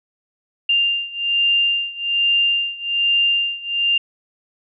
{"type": "beating tone pair", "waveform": "sine", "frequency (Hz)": [2794, 2795.2], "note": ["F7", "F7"], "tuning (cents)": [0, 1], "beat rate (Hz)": 1.2, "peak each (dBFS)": [-18, -20], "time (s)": [0.69, 3.98], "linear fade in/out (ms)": 5, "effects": []}